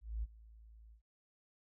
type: tone with ADSR envelope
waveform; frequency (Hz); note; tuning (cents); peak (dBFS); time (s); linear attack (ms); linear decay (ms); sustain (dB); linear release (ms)
sine; 55; A1; 0; -34; 0.01-1.02; 220; 32; -21; 100
effects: none